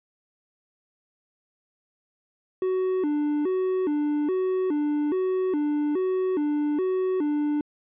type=tone with vibrato; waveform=triangle; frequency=332.2 Hz; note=E4; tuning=13 cents sharp; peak=-20 dBFS; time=2.62-7.61 s; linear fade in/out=2 ms; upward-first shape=square; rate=1.2 Hz; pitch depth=200 cents each way; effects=resampled to 8000 Hz